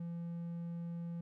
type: tone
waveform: triangle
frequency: 170 Hz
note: F3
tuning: 46 cents flat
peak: -37 dBFS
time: 0-1.21 s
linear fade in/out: 5 ms
effects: none